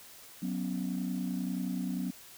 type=chord; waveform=sine; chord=F# suspended fourth; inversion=none; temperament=equal; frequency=185 / 246.9 / 277.2 Hz; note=F#3 / B3 / C#4; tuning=0 / 0 / 0 cents; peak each=-33 / -35 / -37 dBFS; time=0.42-2.11 s; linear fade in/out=10 ms; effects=tanh soft clip ceiling -25 dBFS + white hiss -52 dBFS RMS until 2.37 s